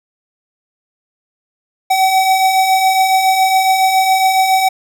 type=beating tone pair; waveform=square; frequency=754 / 761.2 Hz; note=F#5 / F#5; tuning=+32 / +49 cents; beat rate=7.2 Hz; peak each=-20 / -11 dBFS; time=1.9-4.69 s; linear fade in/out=10 ms; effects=none